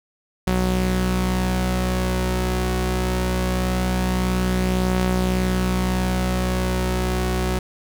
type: tone pair together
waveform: sawtooth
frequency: 61.74 / 185 Hz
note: B1 / F#3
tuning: 0 / 0 cents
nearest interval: octave + perfect fifth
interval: 1900 cents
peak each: -18 dBFS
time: 0.47-7.59 s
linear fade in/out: 5 ms
effects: none